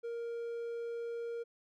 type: tone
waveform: triangle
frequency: 467.5 Hz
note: A#4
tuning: 5 cents sharp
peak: -35 dBFS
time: 0.03-1.44 s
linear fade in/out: 20 ms
effects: none